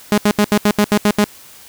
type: tone bursts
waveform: sawtooth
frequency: 207.7 Hz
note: G#3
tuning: in tune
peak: -6 dBFS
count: 9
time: 0.12-1.241 s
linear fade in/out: 0 ms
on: 57 ms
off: 76 ms
effects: white hiss -41 dBFS RMS until 1.68 s